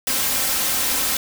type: noise with comb filter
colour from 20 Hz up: white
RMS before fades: -21 dBFS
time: 0.07-1.17 s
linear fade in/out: 2 ms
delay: 3.8 ms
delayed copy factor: +0.5
effects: none